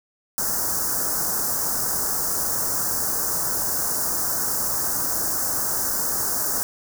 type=band-stop noise; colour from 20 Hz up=white; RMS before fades=-24 dBFS; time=0.38-6.63 s; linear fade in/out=0 ms; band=1600 to 5200 Hz; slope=48 dB/octave; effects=none